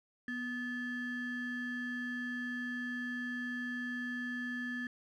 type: ring-modulated tone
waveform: triangle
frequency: 744 Hz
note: F#5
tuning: 9 cents sharp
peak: -31 dBFS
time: 0.28-4.87 s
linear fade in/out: 2 ms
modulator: 989 Hz
effects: none